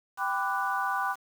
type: chord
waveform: sine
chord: G major seventh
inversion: none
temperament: equal with one note detuned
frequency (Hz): 784 / 999.8 / 1174.7 / 1480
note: G5 / B5 / D6 / F#6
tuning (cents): 0 / +21 / 0 / 0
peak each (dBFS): -32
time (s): 0.17-1.16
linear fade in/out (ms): 50
effects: 8-bit